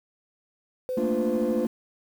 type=tone; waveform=sine; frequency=510 Hz; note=C5; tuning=44 cents flat; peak=-26 dBFS; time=0.89-1.65 s; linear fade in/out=0 ms
type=chord; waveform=triangle; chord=Bb major seventh; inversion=third; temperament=equal; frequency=220 / 233.1 / 293.7 / 349.2 Hz; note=A3 / Bb3 / D4 / F4; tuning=0 / 0 / 0 / 0 cents; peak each=-27 / -25 / -29 / -27 dBFS; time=0.97-1.67 s; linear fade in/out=5 ms
effects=tanh soft clip ceiling -15 dBFS + 8-bit